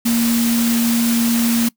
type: tone in noise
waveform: sine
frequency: 233.1 Hz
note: A#3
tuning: in tune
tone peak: -14 dBFS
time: 0.05-1.69 s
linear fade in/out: 10 ms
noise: white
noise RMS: -23 dBFS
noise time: 0.05-1.69 s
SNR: +6 dB
effects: noise-tail reverb RT60 0.1 s tail -22 dB re dry